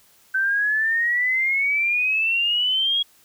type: exponential sweep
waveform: sine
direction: up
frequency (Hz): 1535 to 3322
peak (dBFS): -18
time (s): 0.34-3.03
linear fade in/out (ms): 10
effects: white hiss -56 dBFS RMS until 3.24 s